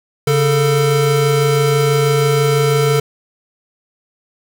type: tone pair together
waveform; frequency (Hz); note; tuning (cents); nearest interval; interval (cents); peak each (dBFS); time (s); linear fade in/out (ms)
square; 140 / 446.1; C#3 / A4; +18 / +24; octave + minor sixth; 2006; -15; 0.27-3; 5
effects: none